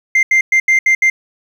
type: tone bursts at uneven times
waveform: sine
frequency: 2093 Hz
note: C7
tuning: in tune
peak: -5 dBFS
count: 6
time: 0.15-0.23 / 0.31-0.41 / 0.52-0.6 / 0.68-0.79 / 0.86-0.95 / 1.02-1.1 s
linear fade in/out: 5 ms
effects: tanh soft clip ceiling -7 dBFS + 7-bit